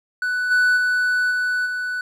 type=tone with level steps; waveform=triangle; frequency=1488 Hz; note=F#6; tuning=9 cents sharp; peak=-18 / -12 / -15 / -17 / -21 dBFS; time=0.22-2.01 s; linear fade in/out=2 ms; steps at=0.5 / 0.76 / 1.3 / 1.65 s; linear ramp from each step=20 ms; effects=none